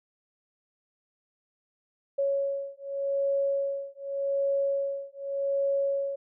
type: beating tone pair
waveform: sine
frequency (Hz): 554.4 / 555.25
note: C#5 / C#5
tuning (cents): 0 / +3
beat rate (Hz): 0.85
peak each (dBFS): -29 / -29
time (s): 2.18-6.16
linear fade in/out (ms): 10
effects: none